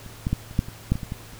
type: clicks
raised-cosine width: 5 ms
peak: -28 / -11 / -9 / -27 / -7 / -24 / -7 / -17 / -19 / -17 / -30 dBFS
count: 11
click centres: 0.063 / 0.269 / 0.33 / 0.511 / 0.591 / 0.685 / 0.92 / 0.955 / 1.032 / 1.121 / 1.334 s
effects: added 110 Hz sine -45 dBFS peak until 1.39 s + pink hiss -45 dBFS RMS until 1.39 s